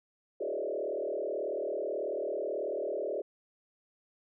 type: tone with frequency modulation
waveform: sine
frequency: 493 Hz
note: B4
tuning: 3 cents flat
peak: -31 dBFS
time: 0.4-3.22 s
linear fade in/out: 10 ms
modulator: 38.3 Hz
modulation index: 3.3
effects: none